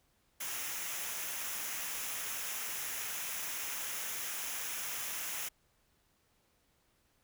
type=noise with comb filter; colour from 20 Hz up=white; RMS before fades=-39 dBFS; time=0.4-5.49 s; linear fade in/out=10 ms; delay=0.23 ms; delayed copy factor=-0.55; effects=pink hiss -73 dBFS RMS until 7.23 s